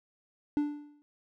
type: tone with exponential decay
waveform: triangle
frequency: 293.7 Hz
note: D4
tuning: in tune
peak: -21 dBFS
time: 0.57-1.02 s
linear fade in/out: 0 ms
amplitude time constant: 97 ms
effects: none